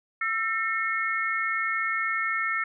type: tone cluster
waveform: sine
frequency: 1334 / 1810 / 2173 Hz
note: E6 / A6 / C#7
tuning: +20 / +48 / -35 cents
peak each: -29 dBFS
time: 0.21-2.64 s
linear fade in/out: 5 ms
effects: none